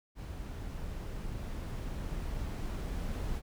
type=noise with level ramp; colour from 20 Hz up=brown; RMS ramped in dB=-41 to -35 dBFS; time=0.15-3.42 s; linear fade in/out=50 ms; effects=none